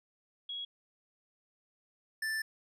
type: tone pair in turn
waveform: sine / square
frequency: 3322 / 1764.2 Hz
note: G#7 / A6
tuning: 0 / +4 cents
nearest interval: major seventh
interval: 1096 cents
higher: first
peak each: -37 / -33 dBFS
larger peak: second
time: 0.49-0.65 / 2.22-2.42 s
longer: second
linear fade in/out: 5 ms
effects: resampled to 32000 Hz